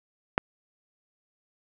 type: click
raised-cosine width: 0.5 ms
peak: -6 dBFS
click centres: 0.379 s
effects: none